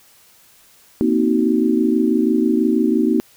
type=chord; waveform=sine; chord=C half-diminished seventh; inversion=third; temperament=just; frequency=235.5 / 261.6 / 314 / 376.7 Hz; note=Bb3 / C4 / Eb4 / Gb4; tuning=+18 / 0 / +16 / +31 cents; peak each=-18 / -20 / -18 / -21 dBFS; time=1.01-3.2 s; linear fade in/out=0 ms; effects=white hiss -51 dBFS RMS until 3.36 s